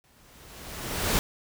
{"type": "noise with exponential growth", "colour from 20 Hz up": "pink", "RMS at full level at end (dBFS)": -23, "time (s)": [0.04, 1.19], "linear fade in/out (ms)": 0, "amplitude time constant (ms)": 250, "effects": []}